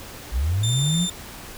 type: linear sweep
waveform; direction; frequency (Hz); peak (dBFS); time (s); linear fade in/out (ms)
sine; up; 52.4 to 185; -19; 0.31-1.08; 50
type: tone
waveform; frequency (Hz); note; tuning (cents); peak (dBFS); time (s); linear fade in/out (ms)
25% pulse; 3588; A7; +33; -21; 0.63-1.1; 5
effects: pink hiss -39 dBFS RMS until 1.57 s